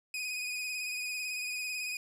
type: tone with vibrato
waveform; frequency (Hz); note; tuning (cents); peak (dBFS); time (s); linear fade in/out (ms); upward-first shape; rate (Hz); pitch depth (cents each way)
sawtooth; 2489; D#7; 0; -31; 0.14-1.97; 2; sine; 18; 36
effects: low-pass 12000 Hz 12 dB/octave + 11-bit